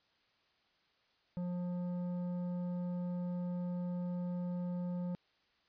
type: tone with tanh clipping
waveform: triangle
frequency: 177.6 Hz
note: F3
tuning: 29 cents sharp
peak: -37 dBFS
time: 1.37-5.15 s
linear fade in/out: 0 ms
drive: 14 dB
effects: white hiss -73 dBFS RMS until 5.68 s + resampled to 11025 Hz